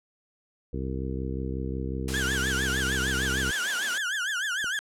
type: harmonic tone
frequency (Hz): 65.5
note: C2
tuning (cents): +2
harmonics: 1 / 2 / 3 / 4 / 5 / 6 / 7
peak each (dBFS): -32 / -35 / -37 / -38 / -39 / -40 / -40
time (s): 0.73-3.51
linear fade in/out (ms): 5
type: high-pass noise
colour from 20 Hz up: white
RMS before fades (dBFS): -34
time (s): 2.08-3.98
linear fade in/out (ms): 2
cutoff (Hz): 180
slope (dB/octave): 96
type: tone with vibrato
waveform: 35% pulse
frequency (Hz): 1567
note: G6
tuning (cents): -1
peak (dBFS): -25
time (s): 2.14-4.79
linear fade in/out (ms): 0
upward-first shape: triangle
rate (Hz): 6.6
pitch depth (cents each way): 220
type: click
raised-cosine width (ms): 2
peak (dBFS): -29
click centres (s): 4.643
effects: low-pass 9000 Hz 12 dB/octave